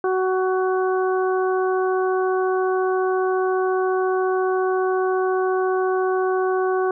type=harmonic tone; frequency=373.8 Hz; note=F#4; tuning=18 cents sharp; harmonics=1 / 2 / 3 / 4; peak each=-19 / -26 / -28 / -31 dBFS; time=0.04-6.91 s; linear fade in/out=2 ms; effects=none